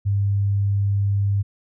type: tone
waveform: sine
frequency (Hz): 100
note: G2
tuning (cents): +35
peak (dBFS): -17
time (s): 0.05-1.43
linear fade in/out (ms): 20
effects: none